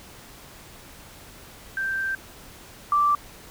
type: tone pair in turn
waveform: sine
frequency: 1568 / 1170.6 Hz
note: G6 / D6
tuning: 0 / -6 cents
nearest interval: perfect fourth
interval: 506 cents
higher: first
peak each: -24 / -17 dBFS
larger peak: second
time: 1.77-2.15 / 2.92-3.15 s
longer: first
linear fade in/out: 2 ms
effects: pink hiss -46 dBFS RMS until 3.5 s